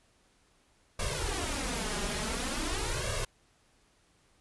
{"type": "noise with flanger", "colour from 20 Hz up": "pink", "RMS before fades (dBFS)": -33, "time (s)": [0.99, 3.25], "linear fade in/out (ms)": 5, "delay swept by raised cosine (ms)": [1.8, 4.9], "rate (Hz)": 0.47, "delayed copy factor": 0.95, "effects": ["pink hiss -67 dBFS RMS until 4.4 s", "resampled to 24000 Hz"]}